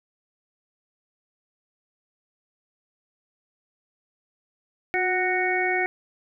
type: harmonic tone with a mistuned harmonic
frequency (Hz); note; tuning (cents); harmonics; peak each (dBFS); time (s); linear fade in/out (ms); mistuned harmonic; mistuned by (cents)
370; F#4; 0; 1 / 2 / 4 / 5 / 6; -27 / -27 / -32 / -28 / -26; 4.94-5.86; 0; 1; -33
effects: none